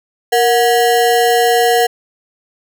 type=ring-modulated tone; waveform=square; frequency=599 Hz; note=D5; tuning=34 cents sharp; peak=-7 dBFS; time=0.32-1.87 s; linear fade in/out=10 ms; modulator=131 Hz; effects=none